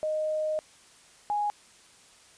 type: tone pair in turn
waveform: sine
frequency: 619 / 828.9 Hz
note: D#5 / G#5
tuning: -9 / -4 cents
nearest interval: perfect fourth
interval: 505 cents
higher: second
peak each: -26 / -25 dBFS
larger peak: second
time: 0.03-0.59 / 1.3-1.5 s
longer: first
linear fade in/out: 0 ms
effects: white hiss -56 dBFS RMS until 2.37 s + resampled to 22050 Hz